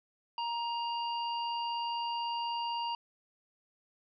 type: harmonic tone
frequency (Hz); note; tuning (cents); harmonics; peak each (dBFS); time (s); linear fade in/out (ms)
939; A#5; +12; 1 / 3 / 5; -33 / -40 / -45; 0.38-2.95; 2
effects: none